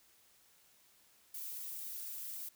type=noise with flanger; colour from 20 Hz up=violet; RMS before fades=-44 dBFS; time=1.34-2.49 s; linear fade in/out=5 ms; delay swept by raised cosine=1.3 to 5.9 ms; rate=1.9 Hz; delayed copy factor=+0.75; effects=white hiss -67 dBFS RMS until 2.55 s